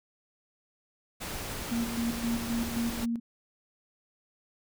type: noise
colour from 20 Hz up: pink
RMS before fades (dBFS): -37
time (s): 1.2-3.06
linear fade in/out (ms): 20
type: tone with tremolo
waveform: sine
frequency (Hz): 233.1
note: A#3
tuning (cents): 0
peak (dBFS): -27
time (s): 1.71-3.2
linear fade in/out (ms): 10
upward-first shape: square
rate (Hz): 3.8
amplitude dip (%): 60
effects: none